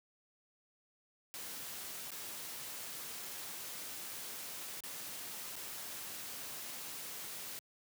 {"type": "noise with dropouts", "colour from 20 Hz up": "white", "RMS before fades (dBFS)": -45, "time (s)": [1.34, 7.59], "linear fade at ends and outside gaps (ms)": 0, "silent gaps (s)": [[2.106, 2.117], [4.805, 4.837], [5.557, 5.564]], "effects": ["high-pass 100 Hz 12 dB/octave"]}